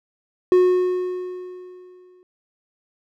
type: tone with exponential decay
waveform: triangle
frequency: 364.1 Hz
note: F#4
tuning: 28 cents flat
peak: -8 dBFS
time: 0.52-2.23 s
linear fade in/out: 1 ms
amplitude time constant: 370 ms
effects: none